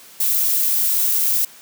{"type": "noise", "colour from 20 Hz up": "violet", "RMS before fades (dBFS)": -18, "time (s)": [0.2, 1.45], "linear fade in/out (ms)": 5, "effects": ["white hiss -44 dBFS RMS until 1.61 s", "high-pass 150 Hz 12 dB/octave"]}